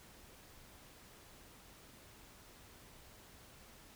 silence, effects pink hiss -59 dBFS RMS until 3.95 s

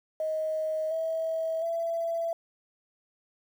sine tone with pitch steps, 628 / 647.9 / 668.4 Hz, D#5 / E5 / E5, +16 / -30 / +24 cents, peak -27 dBFS, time 0.2-2.33 s, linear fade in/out 2 ms, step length 710 ms, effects 9-bit

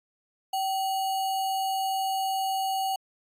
sine tone with sample-and-hold, 769 Hz, G5, 33 cents flat, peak -25 dBFS, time 0.53-2.96 s, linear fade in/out 5 ms, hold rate 3675 Hz, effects AAC 64 kbps

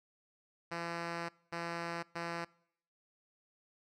5% pulse tone bursts at uneven times, 169.5 Hz, E3, 49 cents sharp, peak -26 dBFS, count 3, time 0.71-1.29 / 1.52-2.03 / 2.15-2.45 s, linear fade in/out 10 ms, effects noise-tail reverb RT60 0.7 s tail -24 dB re dry + low-pass 5000 Hz 12 dB/octave

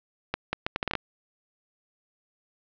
accelerating click train, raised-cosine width 0.3 ms, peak -10 dBFS, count 9, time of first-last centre 0.34-0.953 s, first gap 190 ms, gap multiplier 0.71, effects low-pass 4000 Hz 12 dB/octave

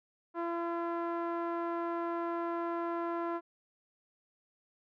sawtooth tone with low-pass filter, 339.5 Hz, F4, 49 cents flat, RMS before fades -35 dBFS, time 0.34-3.41 s, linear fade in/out 50 ms, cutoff 1200 Hz, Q 2.2, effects none

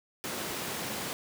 pink high-pass noise, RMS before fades -36 dBFS, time 0.24-1.13 s, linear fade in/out 0 ms, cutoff 180 Hz, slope 12 dB/octave, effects none

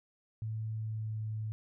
sine tone with pitch glide, 110 to 108.74 Hz, A2 to A2, 0 to -20 cents, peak -34 dBFS, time 0.42-1.52 s, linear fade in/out 0 ms, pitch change -20 cents, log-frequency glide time 0.72-1.22 s, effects none

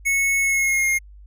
square tone with pitch glide, 2200 to 2135 Hz, C#7 to C7, -14 to +34 cents, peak -18 dBFS, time 0.05-0.99 s, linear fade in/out 20 ms, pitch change -52 cents, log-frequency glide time 0.4-0.87 s, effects added 50 Hz sine -41 dBFS peak until 1.26 s

